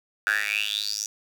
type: tone with high-pass filter sweep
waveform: 10% pulse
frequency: 104.2 Hz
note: G#2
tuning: 6 cents sharp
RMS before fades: -27 dBFS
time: 0.27-1.06 s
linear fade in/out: 0 ms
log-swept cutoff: 1500 to 6200 Hz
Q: 9
effects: none